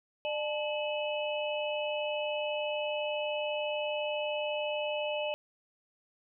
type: tone cluster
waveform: sine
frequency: 599 / 867 / 2575 / 2963 Hz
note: D5 / A5 / E7 / F#7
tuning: +34 / -26 / -41 / +2 cents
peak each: -32 / -40 / -39 / -40 dBFS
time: 0.25-5.34 s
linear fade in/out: 0 ms
effects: none